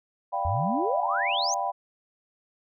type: chord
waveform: sine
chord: G dominant seventh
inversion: second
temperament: equal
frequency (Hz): 587.3 / 698.5 / 784 / 987.8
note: D5 / F5 / G5 / B5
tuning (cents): 0 / 0 / 0 / 0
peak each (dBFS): -35 / -31 / -29 / -31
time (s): 0.32-1.72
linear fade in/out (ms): 20
type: exponential sweep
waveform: sine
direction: up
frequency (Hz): 77.2 to 6645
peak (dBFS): -26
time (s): 0.45-1.54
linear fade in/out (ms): 0
effects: none